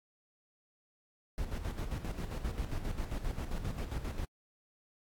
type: noise with tremolo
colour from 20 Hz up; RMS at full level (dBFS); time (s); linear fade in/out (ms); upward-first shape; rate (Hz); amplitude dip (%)
brown; -35; 1.38-4.25; 0; square; 7.5; 55
effects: AAC 64 kbps